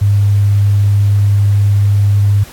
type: tone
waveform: sine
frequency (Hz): 101.3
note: G#2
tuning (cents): -43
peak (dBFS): -7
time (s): 0.01-2.44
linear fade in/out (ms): 10
effects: pink hiss -36 dBFS RMS until 2.52 s + AAC 64 kbps